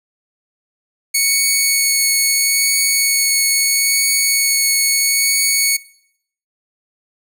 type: tone with vibrato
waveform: 10% pulse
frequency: 2217 Hz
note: C#7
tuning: in tune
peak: -4 dBFS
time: 1.14-5.77 s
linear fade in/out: 10 ms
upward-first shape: triangle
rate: 0.76 Hz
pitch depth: 9 cents each way
effects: noise-tail reverb RT60 0.7 s tail -21 dB re dry